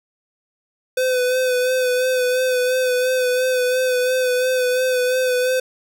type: tone with vibrato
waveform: square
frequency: 506 Hz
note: B4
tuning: 42 cents sharp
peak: -17 dBFS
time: 0.97-5.6 s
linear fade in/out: 5 ms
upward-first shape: sine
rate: 2.9 Hz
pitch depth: 30 cents each way
effects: none